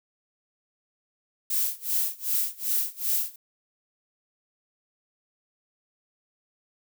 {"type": "noise with tremolo", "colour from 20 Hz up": "violet", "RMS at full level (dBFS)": -24, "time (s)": [1.5, 3.36], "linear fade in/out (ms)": 5, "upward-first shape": "sine", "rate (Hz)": 2.6, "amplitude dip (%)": 95, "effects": []}